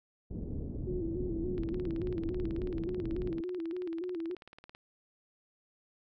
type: low-pass noise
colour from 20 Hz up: pink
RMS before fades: -38 dBFS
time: 0.3-3.41 s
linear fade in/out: 10 ms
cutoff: 380 Hz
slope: 24 dB/octave
type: tone with vibrato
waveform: sine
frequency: 346 Hz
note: F4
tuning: 16 cents flat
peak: -34 dBFS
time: 0.87-4.35 s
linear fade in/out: 5 ms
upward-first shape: square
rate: 3.5 Hz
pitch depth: 82 cents each way
type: click train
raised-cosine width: 0.3 ms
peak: -34 dBFS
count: 59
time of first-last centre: 1.58-4.749 s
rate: 18.3 Hz
effects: none